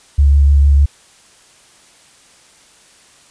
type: tone with vibrato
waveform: sine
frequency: 70.7 Hz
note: C#2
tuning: 35 cents sharp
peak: -6 dBFS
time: 0.18-0.86 s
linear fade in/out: 10 ms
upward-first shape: triangle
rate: 6.6 Hz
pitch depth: 22 cents each way
effects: white hiss -47 dBFS RMS until 3.3 s + resampled to 22050 Hz